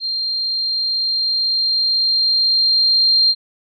sine tone with level ramp, 4186 Hz, C8, in tune, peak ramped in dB -19 to -10 dBFS, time 0-3.35 s, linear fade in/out 50 ms, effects none

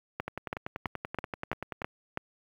two click trains, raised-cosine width 0.5 ms, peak -19 / -16 dBFS, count 17 / 7, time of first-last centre 0.28-1.818 / 0.2-2.174 s, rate 10.4 / 3.04 Hz, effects high-pass 60 Hz 12 dB/octave + 9-bit

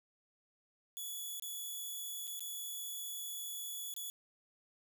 5% pulse tone with dropouts, 3411 Hz, G#7, 46 cents sharp, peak -33 dBFS, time 0.97-4.1 s, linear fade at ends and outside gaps 0 ms, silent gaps 1.398-1.423 / 2.271-2.276 / 2.394-2.406 / 3.939-3.964 s, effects none

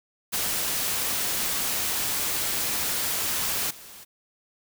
white noise with level steps, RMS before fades -27 / -45 dBFS, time 0.32-4.05 s, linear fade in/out 20 ms, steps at 3.7 s, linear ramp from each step 10 ms, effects none

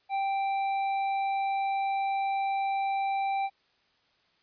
sine tone with hard clipping, 784 Hz, G5, in tune, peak -28 dBFS, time 0.09-3.5 s, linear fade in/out 50 ms, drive 7 dB, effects white hiss -68 dBFS RMS until 4.42 s + resampled to 11025 Hz

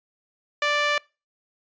sawtooth tone with band-pass filter, 587.3 Hz, D5, in tune, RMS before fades -23 dBFS, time 0.62-0.98 s, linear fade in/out 2 ms, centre 2100 Hz, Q 1.1, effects noise-tail reverb RT60 0.3 s tail -25 dB re dry + resampled to 16000 Hz

